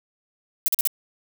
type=noise bursts; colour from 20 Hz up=violet; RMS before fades=-20 dBFS; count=4; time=0.66-0.873 s; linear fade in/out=0 ms; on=21 ms; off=43 ms; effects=none